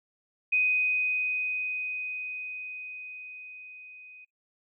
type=tone with level ramp; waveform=sine; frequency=2501 Hz; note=D#7; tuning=8 cents sharp; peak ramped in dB=-21 to -47 dBFS; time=0.52-4.25 s; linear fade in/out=10 ms; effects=noise-tail reverb RT60 0.2 s tail -26 dB re dry